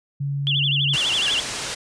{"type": "tone", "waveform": "sine", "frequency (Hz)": 140.7, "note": "C#3", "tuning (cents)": 26, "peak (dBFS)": -22, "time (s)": [0.2, 0.96], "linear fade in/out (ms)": 10}
{"type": "tone with vibrato", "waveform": "sine", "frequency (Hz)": 3098, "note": "G7", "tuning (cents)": -21, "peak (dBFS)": -19, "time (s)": [0.47, 1.4], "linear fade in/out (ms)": 0, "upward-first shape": "sine", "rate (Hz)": 12, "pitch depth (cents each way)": 210}
{"type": "low-pass noise", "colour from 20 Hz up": "white", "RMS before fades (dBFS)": -29, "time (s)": [0.93, 1.75], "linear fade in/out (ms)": 10, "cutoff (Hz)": 7200, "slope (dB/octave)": 12}
{"type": "tone with exponential decay", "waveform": "sawtooth", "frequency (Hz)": 1664, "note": "G#6", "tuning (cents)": 3, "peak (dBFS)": -19, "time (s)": [1.28, 1.36], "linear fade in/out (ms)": 1, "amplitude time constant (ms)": 17}
{"effects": ["resampled to 22050 Hz"]}